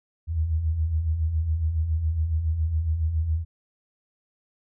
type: beating tone pair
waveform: sine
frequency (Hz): 74 / 81.2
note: D2 / E2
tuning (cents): +14 / -26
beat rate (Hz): 7.2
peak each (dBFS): -31 / -22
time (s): 0.27-3.45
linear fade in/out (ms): 50
effects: none